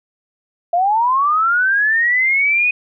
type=linear sweep; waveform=sine; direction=up; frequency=670 to 2505 Hz; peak=-12 dBFS; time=0.73-2.71 s; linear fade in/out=5 ms; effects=none